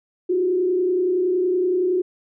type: tone with frequency modulation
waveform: sine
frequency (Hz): 364.3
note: F#4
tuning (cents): -27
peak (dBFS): -17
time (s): 0.29-2.02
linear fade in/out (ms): 10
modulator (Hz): 30.7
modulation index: 0.59
effects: none